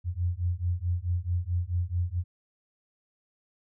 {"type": "beating tone pair", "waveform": "sine", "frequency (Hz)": [86, 90.6], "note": ["F2", "F#2"], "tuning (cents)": [-26, -36], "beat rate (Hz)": 4.6, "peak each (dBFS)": -29, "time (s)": [0.04, 2.24], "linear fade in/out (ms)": 50, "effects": []}